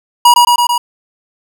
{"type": "tone with echo", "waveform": "square", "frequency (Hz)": 962, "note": "B5", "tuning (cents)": -46, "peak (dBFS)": -3, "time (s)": [0.25, 0.34], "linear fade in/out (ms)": 5, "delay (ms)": 110, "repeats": 4, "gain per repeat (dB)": -2, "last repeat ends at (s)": 0.78, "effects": []}